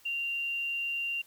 sine tone, 2774 Hz, F7, 12 cents flat, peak -30 dBFS, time 0.05-1.22 s, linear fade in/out 10 ms, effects white hiss -60 dBFS RMS until 1.26 s

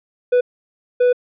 triangle tone bursts at uneven times, 493.9 Hz, B4, in tune, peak -9 dBFS, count 2, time 0.32-0.41 / 1-1.13 s, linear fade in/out 10 ms, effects resampled to 8000 Hz

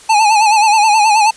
square tone with vibrato, 857 Hz, A5, 46 cents flat, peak -8 dBFS, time 0.09-1.31 s, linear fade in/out 10 ms, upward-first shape sine, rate 9.4 Hz, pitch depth 78 cents each way, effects white hiss -39 dBFS RMS until 1.36 s + resampled to 22050 Hz

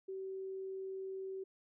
sine tone, 382.6 Hz, G4, 42 cents flat, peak -40 dBFS, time 0.08-1.44 s, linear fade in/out 10 ms, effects none

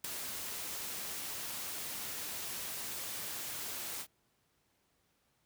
white noise with ADSR envelope, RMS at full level -34 dBFS, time 0.04-4.07 s, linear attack 6 ms, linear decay 5 ms, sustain -7 dB, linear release 65 ms, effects pink hiss -75 dBFS RMS until 5.45 s + high-pass 60 Hz 12 dB/octave

